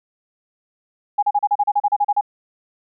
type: tone bursts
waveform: sine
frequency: 823 Hz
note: G#5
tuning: 16 cents flat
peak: -13 dBFS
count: 13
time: 1.18-2.211 s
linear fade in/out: 10 ms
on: 47 ms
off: 35 ms
effects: none